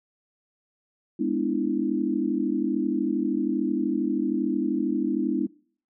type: chord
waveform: sine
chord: E dominant seventh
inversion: first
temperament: just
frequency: 206 / 247.2 / 296.7 / 329.6 Hz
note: G#3 / B3 / D4 / E4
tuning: -14 / +2 / +18 / 0 cents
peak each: -30 / -28 / -27 / -28 dBFS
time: 1.19-5.47 s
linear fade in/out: 10 ms
effects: noise-tail reverb RT60 0.5 s tail -24 dB re dry